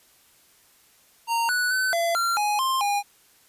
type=tone with pitch steps; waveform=square; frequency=925 / 1478 / 1518 / 678 / 1374 / 833 / 1054 / 814 Hz; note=A#5 / F#6 / F#6 / E5 / F6 / G#5 / C6 / G#5; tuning=-14 / -2 / +44 / +49 / -29 / +5 / +12 / -35 cents; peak=-22 dBFS; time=1.27-3.03 s; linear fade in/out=50 ms; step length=220 ms; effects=white hiss -58 dBFS RMS until 3.48 s + resampled to 32000 Hz